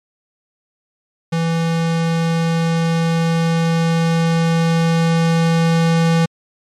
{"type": "tone with level ramp", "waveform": "square", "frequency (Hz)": 165.4, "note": "E3", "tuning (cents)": 6, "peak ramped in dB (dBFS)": [-16, -12], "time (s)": [1.32, 6.26], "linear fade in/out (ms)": 10, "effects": ["low-pass 7000 Hz 12 dB/octave", "MP3 64 kbps"]}